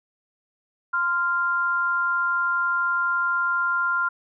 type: tone pair together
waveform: sine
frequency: 1038.2 / 1394 Hz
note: C6 / F6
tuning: -14 / -4 cents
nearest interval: perfect fourth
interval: 510 cents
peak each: -27 / -21 dBFS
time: 0.93-4.09 s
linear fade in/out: 10 ms
effects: none